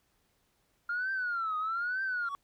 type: tone with vibrato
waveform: sine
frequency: 1396.9 Hz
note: F6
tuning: in tune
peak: -29 dBFS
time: 0.89-2.29 s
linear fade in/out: 5 ms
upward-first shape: triangle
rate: 1.1 Hz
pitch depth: 210 cents each way
type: tone with exponential growth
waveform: triangle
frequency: 1124 Hz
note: C#6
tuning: 24 cents sharp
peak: -28 dBFS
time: 2.16-2.35 s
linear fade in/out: 0 ms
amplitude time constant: 41 ms
effects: tanh soft clip ceiling -26 dBFS + pink hiss -73 dBFS RMS until 2.43 s